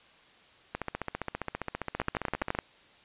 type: two click trains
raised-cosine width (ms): 0.5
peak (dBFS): -13 / -17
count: 8 / 28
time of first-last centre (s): 2-2.588 / 0.75-2.55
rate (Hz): 11.9 / 15
effects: white hiss -58 dBFS RMS until 3.04 s + resampled to 8000 Hz